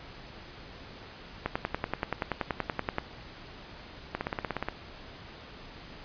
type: two click trains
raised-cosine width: 0.5 ms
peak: -15 / -13 dBFS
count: 10 / 17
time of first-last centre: 4.15-4.686 / 1.46-2.984 s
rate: 16.8 / 10.5 Hz
effects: pink hiss -47 dBFS RMS until 6.04 s + resampled to 11025 Hz